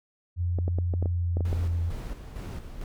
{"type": "tone with pitch glide", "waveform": "sine", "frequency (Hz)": [87.6, 84.76], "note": ["F2", "E2"], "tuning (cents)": [6, 49], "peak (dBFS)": -24, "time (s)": [0.36, 1.93], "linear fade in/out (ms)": 50, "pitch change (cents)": -57, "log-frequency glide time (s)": [1.05, 1.76]}
{"type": "clicks", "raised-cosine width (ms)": 2, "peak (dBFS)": -19, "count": 9, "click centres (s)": [0.587, 0.68, 0.786, 0.938, 1.026, 1.058, 1.37, 1.407, 1.529]}
{"type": "noise with tremolo", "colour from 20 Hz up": "brown", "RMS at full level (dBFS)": -35, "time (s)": [1.45, 2.84], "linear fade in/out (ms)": 2, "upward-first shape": "square", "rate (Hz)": 2.2, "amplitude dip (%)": 50}
{"effects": []}